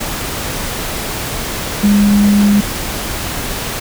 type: tone in noise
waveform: sine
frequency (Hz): 204.5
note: G#3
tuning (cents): -26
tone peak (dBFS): -7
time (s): 1.83-2.61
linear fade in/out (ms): 10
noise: pink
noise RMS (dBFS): -21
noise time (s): 0-3.8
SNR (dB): +11
effects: none